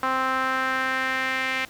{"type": "tone with band-pass filter sweep", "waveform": "sawtooth", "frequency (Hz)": 261.7, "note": "C4", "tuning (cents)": 0, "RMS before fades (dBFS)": -25, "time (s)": [0.03, 1.65], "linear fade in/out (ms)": 2, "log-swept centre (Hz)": [1200, 2200], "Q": 2.7, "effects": ["pink hiss -48 dBFS RMS until 1.69 s", "high-pass 60 Hz 12 dB/octave"]}